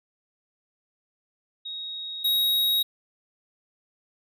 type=tone pair in turn; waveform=sine / square; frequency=3769 / 3793 Hz; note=A#7 / A#7; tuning=+18 / +29 cents; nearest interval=unison; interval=11 cents; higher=second; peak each=-32 / -21 dBFS; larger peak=second; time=1.65-2.24 / 2.24-2.83 s; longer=neither; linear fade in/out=10 ms; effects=none